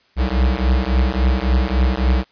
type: beating tone pair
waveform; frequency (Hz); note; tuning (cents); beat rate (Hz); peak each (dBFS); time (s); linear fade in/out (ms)
square; 61.74 / 65.34; B1 / C2; 0 / -2; 3.6; -18; 0.16-2.25; 50
effects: white hiss -57 dBFS RMS until 2.31 s + resampled to 11025 Hz